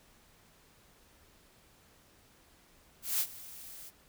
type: noise with ADSR envelope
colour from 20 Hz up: blue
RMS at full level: -29 dBFS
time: 3.02-3.91 s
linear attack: 180 ms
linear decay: 62 ms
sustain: -19 dB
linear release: 32 ms
effects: pink hiss -63 dBFS RMS until 4.08 s